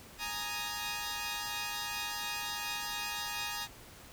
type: chord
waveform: 10% pulse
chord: Ab suspended second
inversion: none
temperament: equal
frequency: 830.6 / 932.3 / 1244.5 Hz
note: Ab5 / Bb5 / Eb6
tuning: 0 / 0 / 0 cents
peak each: -32 / -31 / -33 dBFS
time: 0.18-3.68 s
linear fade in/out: 50 ms
effects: pink hiss -53 dBFS RMS until 4.12 s